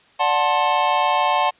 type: chord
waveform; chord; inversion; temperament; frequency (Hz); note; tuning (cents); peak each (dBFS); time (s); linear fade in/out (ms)
square; D dominant seventh; none; just; 587.3 / 734.2 / 881 / 1057.2; D5 / F#5 / A5 / C6; 0 / -14 / +2 / +18; -26 / -22 / -21 / -22; 0.19-1.51; 20
effects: white hiss -54 dBFS RMS until 1.59 s + resampled to 8000 Hz